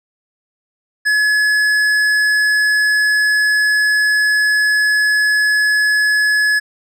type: tone with hard clipping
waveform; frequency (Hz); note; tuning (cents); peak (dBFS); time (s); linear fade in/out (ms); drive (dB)
triangle; 1700; G#6; +40; -13; 1.05-6.6; 20; 13
effects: none